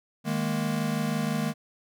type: chord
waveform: square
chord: D# suspended fourth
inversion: none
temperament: equal with one note detuned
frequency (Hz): 155.56 / 207.1 / 233.1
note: D#3 / G#3 / A#3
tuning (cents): 0 / -5 / 0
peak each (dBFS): -31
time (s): 0.24-1.54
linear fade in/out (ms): 50
effects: none